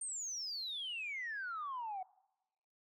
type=exponential sweep; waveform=sine; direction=down; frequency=8870 to 729 Hz; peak=-38 dBFS; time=0.01-2.03 s; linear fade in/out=5 ms; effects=noise-tail reverb RT60 1.0 s tail -24 dB re dry + tanh soft clip ceiling -35 dBFS